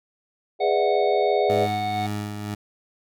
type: chord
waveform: sine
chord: E dominant seventh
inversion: first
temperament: just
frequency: 412 / 494.4 / 593.3 / 659.3 Hz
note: G#4 / B4 / D5 / E5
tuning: -14 / +2 / +18 / 0 cents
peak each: -22 / -26 / -25 / -26 dBFS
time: 0.59-1.68 s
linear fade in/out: 50 ms
type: harmonic tone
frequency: 737 Hz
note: F#5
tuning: 7 cents flat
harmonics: 1 / 3 / 5 / 6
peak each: -24 / -36 / -39 / -46 dBFS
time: 0.6-2.07 s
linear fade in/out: 10 ms
type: tone with tremolo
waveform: 20% pulse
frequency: 104.1 Hz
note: G#2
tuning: 5 cents sharp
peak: -21 dBFS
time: 1.49-2.55 s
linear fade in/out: 10 ms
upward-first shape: sine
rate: 2 Hz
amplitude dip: 45%
effects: none